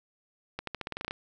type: accelerating click train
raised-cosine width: 0.3 ms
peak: -18 dBFS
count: 11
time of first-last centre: 0.59-1.109 s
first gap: 83 ms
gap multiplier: 0.89
effects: none